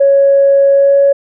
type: tone with pitch glide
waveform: sine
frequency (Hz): 554.4 to 558.3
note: C#5 to C#5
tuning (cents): 0 to +12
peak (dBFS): -4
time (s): 0-1.13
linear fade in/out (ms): 10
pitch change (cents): +12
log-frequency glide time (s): 0.72-0.96
effects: tanh soft clip ceiling 0 dBFS